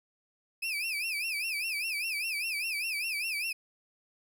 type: tone with vibrato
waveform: 35% pulse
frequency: 2500 Hz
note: D#7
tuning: 8 cents sharp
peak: -29 dBFS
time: 0.62-3.53 s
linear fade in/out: 10 ms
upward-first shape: sine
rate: 5 Hz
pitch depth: 160 cents each way
effects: none